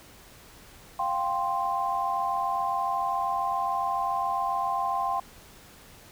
sine chord, F suspended second, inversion none, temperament just, 698.5 / 785.8 / 1047.7 Hz, F5 / G5 / C6, 0 / +4 / +2 cents, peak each -32 / -29 / -28 dBFS, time 0.99-5.2 s, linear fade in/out 5 ms, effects pink hiss -51 dBFS RMS until 6.11 s

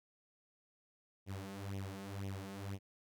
sawtooth tone with flanger, 98 Hz, G2, in tune, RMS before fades -44 dBFS, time 1.26-2.79 s, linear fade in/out 50 ms, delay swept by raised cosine 0.32 to 4.72 ms, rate 2 Hz, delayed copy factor +0.9, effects none

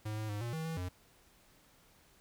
square tone with pitch steps, 107.3 / 108.3 / 103.6 / 118.4 / 160.2 / 162.5 / 90.3 Hz, A2 / A2 / G#2 / A#2 / E3 / E3 / F#2, -43 / -27 / -4 / +27 / -49 / -24 / -42 cents, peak -37 dBFS, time 0.05-0.89 s, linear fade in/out 10 ms, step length 120 ms, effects pink hiss -65 dBFS RMS until 2.2 s

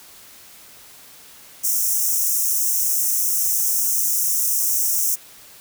white high-pass noise, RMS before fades -20 dBFS, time 1.63-5.16 s, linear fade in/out 20 ms, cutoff 5500 Hz, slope 96 dB/octave, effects white hiss -45 dBFS RMS until 5.6 s

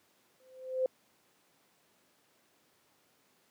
sine tone with exponential growth, 517 Hz, C5, 21 cents flat, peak -24 dBFS, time 0.4-0.86 s, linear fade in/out 2 ms, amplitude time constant 100 ms, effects pink hiss -69 dBFS RMS until 3.5 s + high-pass 200 Hz 12 dB/octave

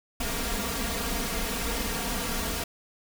pink noise with comb filter, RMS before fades -30 dBFS, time 0.2-2.64 s, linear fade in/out 5 ms, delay 4.3 ms, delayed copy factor +0.8, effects none

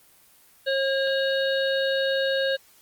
harmonic tone with a mistuned harmonic, 540 Hz, C#5, 45 cents flat, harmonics 1 / 3 / 5 / 7 / 8, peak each -23 / -28 / -35 / -32 / -36 dBFS, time 0.66-2.57 s, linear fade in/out 20 ms, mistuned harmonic 5, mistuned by +110 cents, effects white hiss -56 dBFS RMS until 2.81 s + Opus 24 kbps

